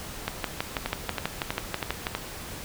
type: two click trains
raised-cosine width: 0.3 ms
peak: -11 / -10 dBFS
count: 5 / 12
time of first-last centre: 0.86-2.15 / 0.28-2.069 s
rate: 3.1 / 6.15 Hz
effects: pink hiss -39 dBFS RMS until 2.64 s